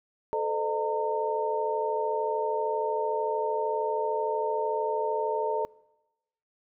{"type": "tone cluster", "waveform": "sine", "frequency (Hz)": [435.9, 509, 607, 913], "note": ["A4", "C5", "D#5", "A#5"], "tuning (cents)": [-16, -48, -43, -36], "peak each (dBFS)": [-29, -35, -33, -30], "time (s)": [0.33, 5.65], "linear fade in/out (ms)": 0, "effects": ["noise-tail reverb RT60 1.0 s tail -25 dB re dry"]}